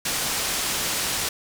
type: low-pass noise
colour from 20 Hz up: white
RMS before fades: -26 dBFS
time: 0.05-1.29 s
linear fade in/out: 5 ms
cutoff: 9300 Hz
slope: 12 dB/octave
effects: none